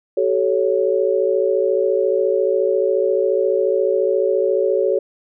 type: tone cluster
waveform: sine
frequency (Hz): 379.2 / 433.5 / 556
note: F#4 / A4 / C#5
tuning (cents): +43 / -26 / +5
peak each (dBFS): -19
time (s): 0.17-4.99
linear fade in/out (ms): 5
effects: none